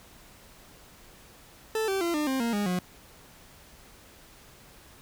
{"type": "tone with pitch steps", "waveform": "40% pulse", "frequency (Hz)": [440, 387.5, 341.3, 300.5, 264.7, 233.1, 205.3, 180.77], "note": ["A4", "G4", "F4", "D4", "C4", "A#3", "G#3", "F#3"], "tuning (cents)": [0, -20, -40, 40, 20, 0, -20, -40], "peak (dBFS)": -25, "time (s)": [1.75, 2.79], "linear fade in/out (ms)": 2, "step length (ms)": 130, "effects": ["pink hiss -53 dBFS RMS until 5.01 s"]}